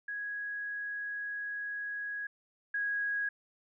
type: tone pair in turn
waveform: sine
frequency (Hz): 1661.2 / 1652.4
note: G#6 / G#6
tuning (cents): 0 / -9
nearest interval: unison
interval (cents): 9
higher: first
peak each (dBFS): -35 / -30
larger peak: second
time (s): 0.08-2.27 / 2.74-3.29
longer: first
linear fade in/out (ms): 5
effects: none